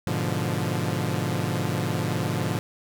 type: chord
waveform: sawtooth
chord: G# diminished seventh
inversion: none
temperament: equal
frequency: 103.83 / 123.47 / 146.83 / 174.61 Hz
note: G#2 / B2 / D3 / F3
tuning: 0 / 0 / 0 / 0 cents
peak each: -26 dBFS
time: 0.07-2.59 s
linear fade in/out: 0 ms
effects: none